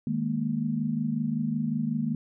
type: chord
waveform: sine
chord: D# suspended fourth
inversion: none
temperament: equal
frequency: 155.56 / 207.7 / 233.1 Hz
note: D#3 / G#3 / A#3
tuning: 0 / 0 / 0 cents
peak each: -31 / -31 / -28 dBFS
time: 0.07-2.15 s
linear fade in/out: 2 ms
effects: none